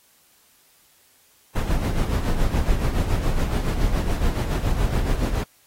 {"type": "noise with tremolo", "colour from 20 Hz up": "brown", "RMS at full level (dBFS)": -19, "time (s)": [1.55, 5.44], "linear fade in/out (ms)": 10, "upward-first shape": "sine", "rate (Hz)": 7.1, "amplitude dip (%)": 55, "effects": ["white hiss -58 dBFS RMS until 5.66 s", "AAC 48 kbps"]}